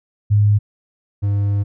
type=tone pair in turn; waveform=sine / triangle; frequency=103.83 / 101.11 Hz; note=G#2 / G#2; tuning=0 / -46 cents; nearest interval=unison; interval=46 cents; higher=first; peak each=-10 / -13 dBFS; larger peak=first; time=0.3-0.59 / 1.22-1.64 s; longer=second; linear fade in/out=20 ms; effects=none